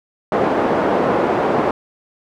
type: band-pass noise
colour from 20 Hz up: pink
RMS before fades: -17 dBFS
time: 0.32-1.71 s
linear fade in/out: 2 ms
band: 310 to 880 Hz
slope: 12 dB/octave
effects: none